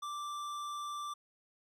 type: tone with tanh clipping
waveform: sine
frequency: 1174.7 Hz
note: D6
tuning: in tune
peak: -40 dBFS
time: 0.02-1.14 s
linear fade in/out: 10 ms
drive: 16 dB
effects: none